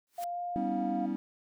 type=noise with exponential growth; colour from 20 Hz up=white; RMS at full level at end=-43 dBFS; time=0.07-0.24 s; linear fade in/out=0 ms; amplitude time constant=35 ms
type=tone with pitch glide; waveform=sine; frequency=698.5 to 704.6 Hz; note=F5 to F5; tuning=0 to +15 cents; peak=-33 dBFS; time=0.18-1.06 s; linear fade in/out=5 ms; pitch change=+15 cents; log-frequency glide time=0.3-0.39 s
type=chord; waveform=triangle; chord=C# half-diminished seventh; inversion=second; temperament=equal with one note detuned; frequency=196 / 246.9 / 277.2 / 321.5 Hz; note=G3 / B3 / C#4 / E4; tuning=0 / 0 / 0 / -43 cents; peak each=-34 dBFS; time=0.56-1.16 s; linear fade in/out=0 ms
effects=none